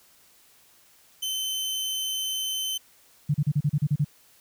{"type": "tone", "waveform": "sawtooth", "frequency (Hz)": 3069, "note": "G7", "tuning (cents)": -37, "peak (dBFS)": -24, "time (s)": [1.22, 2.78], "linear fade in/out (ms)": 10}
{"type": "tone bursts", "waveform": "sine", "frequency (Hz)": 146.83, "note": "D3", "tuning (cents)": 0, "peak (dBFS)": -19, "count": 9, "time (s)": [3.29, 4.047], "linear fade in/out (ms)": 10, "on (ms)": 53, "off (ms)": 35}
{"effects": ["white hiss -58 dBFS RMS until 4.4 s"]}